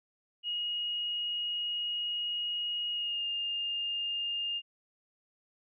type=tone with pitch glide; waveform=sine; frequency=2881 to 2818 Hz; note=F#7 to F7; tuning=-47 to +15 cents; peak=-31 dBFS; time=0.43-4.62 s; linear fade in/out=50 ms; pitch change=-38 cents; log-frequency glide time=2.92-3.26 s; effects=none